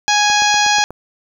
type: harmonic tone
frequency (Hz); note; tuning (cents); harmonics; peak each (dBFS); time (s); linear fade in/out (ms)
830.6; G#5; 0; 1 / 2 / 3 / 4 / 5 / 6 / 7 / 8; -15 / -18 / -20 / -21 / -22 / -23 / -23 / -24; 0.08-0.84; 0
type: click train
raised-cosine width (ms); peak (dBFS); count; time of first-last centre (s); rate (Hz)
1; -16; 6; 0.3-0.906; 8.25
effects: 7-bit